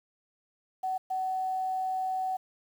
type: tone bursts at uneven times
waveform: sine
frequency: 752 Hz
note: F#5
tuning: 28 cents sharp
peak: -28 dBFS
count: 2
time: 0.83-0.98 / 1.1-2.37 s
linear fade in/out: 10 ms
effects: 9-bit